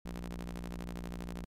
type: ring-modulated tone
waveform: sawtooth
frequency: 60.1 Hz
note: B1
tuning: 46 cents flat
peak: -32 dBFS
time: 0.05-1.45 s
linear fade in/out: 5 ms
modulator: 114 Hz
effects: MP3 96 kbps